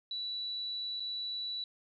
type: tone with dropouts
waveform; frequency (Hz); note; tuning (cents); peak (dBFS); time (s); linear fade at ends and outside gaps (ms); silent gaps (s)
sine; 3944; B7; -3; -35; 0.11-1.64; 2; 0.998-1.003
effects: none